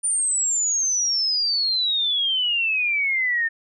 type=exponential sweep; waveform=sine; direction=down; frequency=9260 to 1800 Hz; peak=-19 dBFS; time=0.03-3.49 s; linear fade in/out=20 ms; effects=none